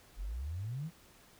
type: exponential sweep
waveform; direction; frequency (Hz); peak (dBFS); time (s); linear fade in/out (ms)
sine; up; 41.2 to 174.61; -36; 0.16-0.91; 50
effects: pink hiss -61 dBFS RMS until 1.39 s